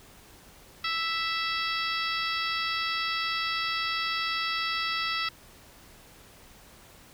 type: harmonic tone with a mistuned harmonic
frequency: 659.3 Hz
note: E5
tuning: in tune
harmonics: 2 / 3 / 4 / 5 / 6 / 7 / 8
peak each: -32 / -34 / -35 / -36 / -37 / -37 / -38 dBFS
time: 0.84-5.29 s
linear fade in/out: 5 ms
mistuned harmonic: 6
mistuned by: -19 cents
effects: pink hiss -53 dBFS RMS until 7.13 s